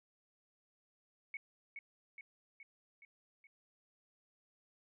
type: tone with echo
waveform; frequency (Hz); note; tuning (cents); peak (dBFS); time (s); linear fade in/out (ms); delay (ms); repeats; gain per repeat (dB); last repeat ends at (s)
sine; 2217; C#7; 0; -40; 1.34-1.37; 2; 420; 5; -4; 3.47
effects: none